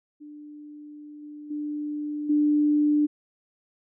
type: tone with level steps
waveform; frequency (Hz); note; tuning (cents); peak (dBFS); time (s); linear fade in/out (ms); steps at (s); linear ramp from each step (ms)
sine; 297; D4; +20; -40 / -38 / -28 / -18; 0.2-3.07; 20; 1.22 / 1.5 / 2.29; 10
effects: none